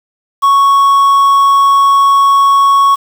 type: tone with quantisation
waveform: triangle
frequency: 1108.7 Hz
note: C#6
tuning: in tune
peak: -3 dBFS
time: 0.42-2.96 s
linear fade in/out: 20 ms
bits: 5
effects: none